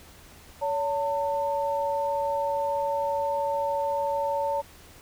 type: tone pair together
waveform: sine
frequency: 566 / 899.2 Hz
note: C#5 / A5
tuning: +36 / +37 cents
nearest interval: minor sixth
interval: 801 cents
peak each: -27 dBFS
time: 0.61-4.62 s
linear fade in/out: 20 ms
effects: added 79 Hz sine -55 dBFS peak until 5.01 s + pink hiss -51 dBFS RMS until 5.01 s